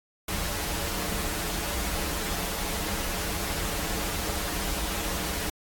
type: noise with comb filter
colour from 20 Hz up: pink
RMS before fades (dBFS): -30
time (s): 0.28-5.5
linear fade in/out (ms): 5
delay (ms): 7.9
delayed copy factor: -0.95
effects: AAC 64 kbps